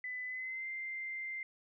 sine tone with pitch glide, 2003 to 2089 Hz, B6 to C7, +24 to -3 cents, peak -38 dBFS, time 0.04-1.43 s, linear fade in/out 2 ms, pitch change +73 cents, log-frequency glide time 0.26-0.67 s, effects none

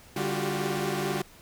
sawtooth tone cluster, 145.6 / 197.9 / 350.9 / 368.9 / 390.9 Hz, D3 / G3 / F4 / F#4 / G4, -15 / +17 / +8 / -5 / -5 cents, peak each -30 dBFS, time 0.16-1.22 s, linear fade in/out 5 ms, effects pink hiss -53 dBFS RMS until 1.41 s

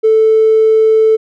triangle tone with tanh clipping, 440 Hz, A4, in tune, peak -5 dBFS, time 0.03-1.17 s, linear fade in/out 20 ms, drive 1 dB, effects none

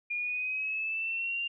sine exponential sweep, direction up, 2416 to 2794 Hz, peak -30 dBFS, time 0.1-1.48 s, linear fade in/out 10 ms, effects none

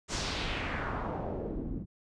pink noise with low-pass filter sweep, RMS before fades -35 dBFS, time 0.08-1.86 s, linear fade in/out 50 ms, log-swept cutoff 7100 to 200 Hz, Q 1.9, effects resampled to 22050 Hz

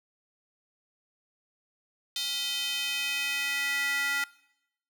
square tone with high-pass filter sweep, 280.5 Hz, C#4, 21 cents sharp, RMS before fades -30 dBFS, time 2.16-4.24 s, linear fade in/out 2 ms, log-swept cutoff 3600 to 1700 Hz, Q 3.5, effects noise-tail reverb RT60 0.8 s tail -21 dB re dry

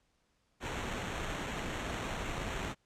pink noise with sample-and-hold, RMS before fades -38 dBFS, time 0.6-2.75 s, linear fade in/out 50 ms, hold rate 4900 Hz, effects pink hiss -75 dBFS RMS until 2.85 s + low-pass 8000 Hz 12 dB/octave

